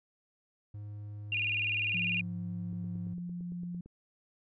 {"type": "tone with pitch glide", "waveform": "triangle", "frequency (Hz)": [103.83, 104.67], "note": ["G#2", "G#2"], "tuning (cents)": [0, 14], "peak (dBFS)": -38, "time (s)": [0.74, 3.14], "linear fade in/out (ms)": 5, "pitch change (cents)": 14, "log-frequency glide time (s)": [1.22, 2.07]}
{"type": "tone with vibrato", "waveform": "sine", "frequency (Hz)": 2600, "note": "E7", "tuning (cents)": -24, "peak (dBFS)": -29, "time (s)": [1.32, 2.21], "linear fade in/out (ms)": 2, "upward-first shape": "square", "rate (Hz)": 20, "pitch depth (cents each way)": 110}
{"type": "tone", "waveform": "sine", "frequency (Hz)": 175.5, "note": "F3", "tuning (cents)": 9, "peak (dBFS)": -36, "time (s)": [1.94, 3.81], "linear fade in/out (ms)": 5}
{"type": "click train", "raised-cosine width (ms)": 3, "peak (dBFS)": -39, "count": 11, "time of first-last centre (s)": [2.73, 3.86], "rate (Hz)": 8.85}
{"effects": []}